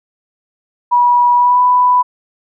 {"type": "tone with pitch glide", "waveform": "sine", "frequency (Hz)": [971, 992], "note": ["B5", "B5"], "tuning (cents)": [-30, 7], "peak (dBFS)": -7, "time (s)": [0.91, 2.03], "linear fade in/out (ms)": 20, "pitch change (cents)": 37, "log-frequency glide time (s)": [1.35, 1.61], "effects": []}